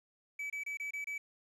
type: tone bursts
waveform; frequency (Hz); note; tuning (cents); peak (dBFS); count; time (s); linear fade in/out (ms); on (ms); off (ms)
triangle; 2294; D7; -41; -35; 6; 0.39-1.18; 5; 110; 26
effects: resampled to 32000 Hz + 11-bit